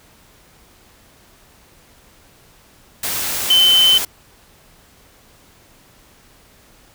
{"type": "tone in noise", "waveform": "sine", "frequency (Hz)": 3062, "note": "G7", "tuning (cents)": -41, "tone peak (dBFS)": -9, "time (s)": [3.5, 3.98], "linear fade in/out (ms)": 5, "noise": "white", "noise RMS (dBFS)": -22, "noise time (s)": [3.03, 4.05], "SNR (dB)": 10, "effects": ["pink hiss -50 dBFS RMS until 6.94 s"]}